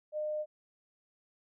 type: tone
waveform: sine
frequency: 608 Hz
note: D#5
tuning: 40 cents flat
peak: -32 dBFS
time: 0.12-0.46 s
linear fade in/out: 50 ms
effects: none